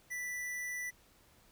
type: tone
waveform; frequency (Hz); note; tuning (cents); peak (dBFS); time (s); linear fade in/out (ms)
square; 1975.5; B6; 0; -38; 0.1-0.91; 20
effects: pink hiss -65 dBFS RMS until 1.51 s